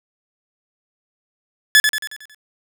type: tone with echo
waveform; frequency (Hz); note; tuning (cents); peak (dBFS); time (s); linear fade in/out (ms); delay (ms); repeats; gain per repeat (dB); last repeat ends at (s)
sawtooth; 1719; A6; -41; -4; 1.75-1.8; 0; 91; 6; -6; 2.346
effects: none